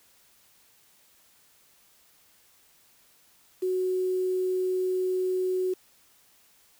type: tone with quantisation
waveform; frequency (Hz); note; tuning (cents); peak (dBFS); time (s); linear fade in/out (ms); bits
sine; 370; F#4; 0; -24; 3.62-5.74; 10; 8
effects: white hiss -61 dBFS RMS until 6.79 s